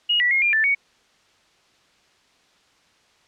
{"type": "tone with pitch steps", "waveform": "sine", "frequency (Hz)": [2880, 1952, 2148, 2398, 1765, 2236], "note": ["F#7", "B6", "C7", "D7", "A6", "C#7"], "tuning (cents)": [-47, -21, 45, 36, 5, 14], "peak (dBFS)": -16, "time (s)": [0.09, 0.75], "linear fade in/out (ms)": 10, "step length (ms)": 110, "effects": ["white hiss -59 dBFS RMS until 3.27 s", "low-pass 5000 Hz 12 dB/octave"]}